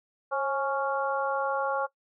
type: harmonic tone with a mistuned harmonic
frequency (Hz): 277.9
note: C#4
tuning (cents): +4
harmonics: 2 / 3 / 4 / 5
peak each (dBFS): -29 / -31 / -32 / -33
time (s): 0.31-1.87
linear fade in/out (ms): 20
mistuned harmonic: 2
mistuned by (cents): -44
effects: noise-tail reverb RT60 0.1 s tail -20 dB re dry